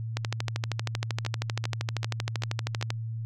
two click trains, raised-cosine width 0.2 ms, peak -12 / -16 dBFS, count 36 / 5, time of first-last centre 0.17-2.904 / 1.25-2.812 s, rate 12.8 / 2.56 Hz, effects added 113 Hz sine -31 dBFS peak until 3.25 s

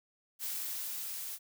blue noise with level ramp, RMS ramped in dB -37 to -41 dBFS, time 0.39-1.39 s, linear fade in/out 50 ms, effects none

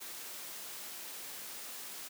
white noise, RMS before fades -45 dBFS, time 0-2.09 s, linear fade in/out 20 ms, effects high-pass 200 Hz 12 dB/octave

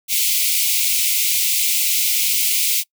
white high-pass noise, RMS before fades -18 dBFS, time 0.08-2.84 s, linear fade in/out 50 ms, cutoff 2100 Hz, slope 96 dB/octave, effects noise-tail reverb RT60 0.1 s tail -24 dB re dry

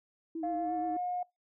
sine tone with vibrato, 320 Hz, D#4, 49 cents sharp, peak -34 dBFS, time 0.35-0.97 s, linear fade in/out 5 ms, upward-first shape triangle, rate 8.4 Hz, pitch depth 61 cents each way
sine tone with pitch glide, 698.5 to 718.1 Hz, F5 to F5, 0 to +48 cents, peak -31 dBFS, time 0.43-1.23 s, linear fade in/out 5 ms, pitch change +48 cents, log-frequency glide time 0.63-0.7 s
effects noise-tail reverb RT60 0.2 s tail -25 dB re dry + tanh soft clip ceiling -24 dBFS

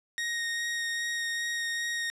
sawtooth tone with vibrato, 1867 Hz, A#6, 2 cents sharp, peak -26 dBFS, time 0.18-2.1 s, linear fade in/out 0 ms, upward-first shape sine, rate 2.5 Hz, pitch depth 10 cents each way, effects low-pass 9000 Hz 12 dB/octave

